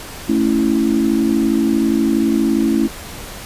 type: chord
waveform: sine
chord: A major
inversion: none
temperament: equal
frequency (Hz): 220 / 277.2 / 329.6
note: A3 / C#4 / E4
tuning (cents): 0 / 0 / 0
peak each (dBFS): -17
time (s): 0.28-2.88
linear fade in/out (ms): 20
effects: pink hiss -32 dBFS RMS until 3.45 s + resampled to 32000 Hz